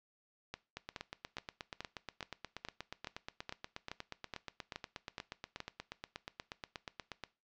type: two click trains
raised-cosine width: 0.2 ms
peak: -24 / -23 dBFS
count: 55 / 13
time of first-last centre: 0.77-7.237 / 0.54-5.603 s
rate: 8.35 / 2.37 Hz
effects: noise-tail reverb RT60 0.3 s tail -19 dB re dry + low-pass 5000 Hz 12 dB/octave